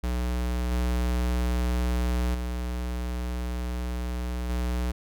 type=tone with level steps; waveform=square; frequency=61 Hz; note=B1; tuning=21 cents flat; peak=-26 / -24 / -29 / -26 dBFS; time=0.03-4.92 s; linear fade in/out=10 ms; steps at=0.71 / 2.34 / 4.49 s; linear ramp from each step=10 ms; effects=none